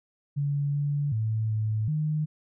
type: tone with pitch steps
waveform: sine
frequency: 142.9 / 144.3 / 110.1 / 108.5 / 153.1 Hz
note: D3 / D3 / A2 / A2 / D#3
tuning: -47 / -30 / +2 / -24 / -28 cents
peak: -24 dBFS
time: 0.36-2.26 s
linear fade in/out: 20 ms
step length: 380 ms
effects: none